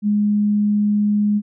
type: tone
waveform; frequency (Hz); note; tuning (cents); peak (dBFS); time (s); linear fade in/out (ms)
sine; 207.7; G#3; 0; -14; 0.02-1.42; 50
effects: none